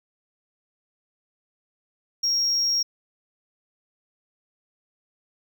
triangle tone, 5588 Hz, F8, in tune, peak -18 dBFS, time 2.23-2.83 s, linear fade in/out 10 ms, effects tanh soft clip ceiling -15 dBFS

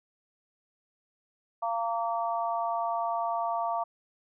harmonic tone, 230 Hz, A#3, 23 cents flat, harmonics 3 / 4 / 5, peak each -30 / -32 / -34 dBFS, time 1.62-3.84 s, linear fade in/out 10 ms, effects none

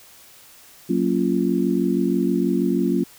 sine chord, Gb major seventh, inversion none, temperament just, 185 / 231.2 / 277.5 / 346.9 Hz, Gb3 / Bb3 / Db4 / F4, 0 / -14 / +2 / -12 cents, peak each -23 dBFS, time 0.89-3.04 s, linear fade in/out 10 ms, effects white hiss -48 dBFS RMS until 3.18 s

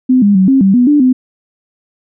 sine tone with pitch steps, 255.6 / 203.1 / 188.6 / 268.1 / 193.9 / 246.1 / 293.8 / 255.5 Hz, C4 / G#3 / F#3 / C4 / G3 / B3 / D4 / C4, -40 / -38 / +33 / +42 / -19 / -6 / +1 / -41 cents, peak -5 dBFS, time 0.09-1.13 s, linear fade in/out 10 ms, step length 130 ms, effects none

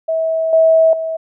sine tone with level steps, 647 Hz, E5, 32 cents flat, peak -14 / -7 / -18 dBFS, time 0.08-1.17 s, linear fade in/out 10 ms, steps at 0.53 / 0.93 s, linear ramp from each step 2 ms, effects none

